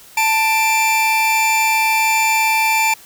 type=tone pair together; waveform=45% pulse; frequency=883.7 / 2357 Hz; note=A5 / D7; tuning=+7 / +6 cents; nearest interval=octave + perfect fourth; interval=1699 cents; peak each=-16 dBFS; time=0.17-2.94 s; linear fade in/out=5 ms; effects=white hiss -43 dBFS RMS until 3.05 s